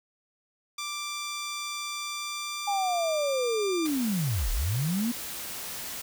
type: tone with pitch glide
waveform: 10% pulse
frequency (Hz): 1178 to 1189.6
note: D6 to D6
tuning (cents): +5 to +22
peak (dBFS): -24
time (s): 0.78-3.87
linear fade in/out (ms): 5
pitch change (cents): +17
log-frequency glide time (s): 1.98-3.53
type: linear two-way sweep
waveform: sine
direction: down then up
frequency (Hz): 822 to 32.7 to 247.8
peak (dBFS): -25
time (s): 2.67-5.12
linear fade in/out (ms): 10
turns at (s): 4.51
type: noise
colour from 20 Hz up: white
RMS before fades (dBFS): -37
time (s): 3.85-6.02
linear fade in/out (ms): 10
effects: none